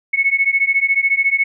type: beating tone pair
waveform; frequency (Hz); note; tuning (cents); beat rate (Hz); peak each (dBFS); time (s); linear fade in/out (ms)
sine; 2195 / 2209; C#7 / C#7; -18 / -7; 14; -16; 0.13-1.44; 10
effects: none